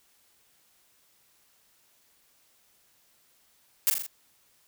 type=noise with echo; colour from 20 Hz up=blue; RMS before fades=-22 dBFS; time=3.87-3.9 s; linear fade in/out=0 ms; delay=41 ms; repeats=4; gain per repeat=-4 dB; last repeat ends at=4.064 s; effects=white hiss -65 dBFS RMS until 4.67 s